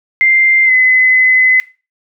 sine tone with pitch glide, 2093 to 2028 Hz, C7 to B6, 0 to +45 cents, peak -6 dBFS, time 0.21-1.6 s, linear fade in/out 0 ms, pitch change -55 cents, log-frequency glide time 0.65-0.72 s, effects noise-tail reverb RT60 0.3 s tail -19 dB re dry

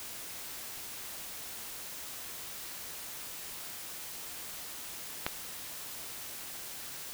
click, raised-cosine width 0.3 ms, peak -13 dBFS, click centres 5.265 s, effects white hiss -43 dBFS RMS until 7.13 s

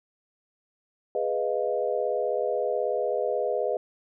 sine chord, F half-diminished seventh, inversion first, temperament equal, 415.3 / 493.9 / 622.3 / 698.5 Hz, Ab4 / Cb5 / Eb5 / F5, 0 / 0 / 0 / 0 cents, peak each -30 / -28 / -29 / -33 dBFS, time 1.15-3.77 s, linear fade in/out 2 ms, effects none

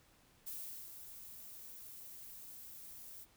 violet noise with ADSR envelope, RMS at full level -44 dBFS, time 0.46-3.26 s, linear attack 13 ms, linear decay 420 ms, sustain -8 dB, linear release 35 ms, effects pink hiss -68 dBFS RMS until 3.36 s

